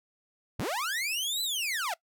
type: linear two-way sweep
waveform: sawtooth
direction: up then down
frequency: 56.9 to 4057 to 622 Hz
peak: -26 dBFS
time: 0.59-1.94 s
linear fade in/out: 5 ms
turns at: 1.42 s
effects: noise-tail reverb RT60 0.1 s tail -21 dB re dry